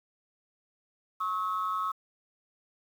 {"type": "tone pair together", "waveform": "sine", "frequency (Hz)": [1096, 1285.8], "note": ["C#6", "E6"], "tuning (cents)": [-20, -43], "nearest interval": "minor third", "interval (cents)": 277, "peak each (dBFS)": [-30, -30], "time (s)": [1.2, 1.92], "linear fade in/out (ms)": 10, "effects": ["tanh soft clip ceiling -23 dBFS", "9-bit"]}